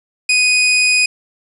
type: tone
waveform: sawtooth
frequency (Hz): 2489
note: D#7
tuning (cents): 0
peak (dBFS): -7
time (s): 0.29-1.06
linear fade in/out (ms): 5
effects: resampled to 24000 Hz + 7-bit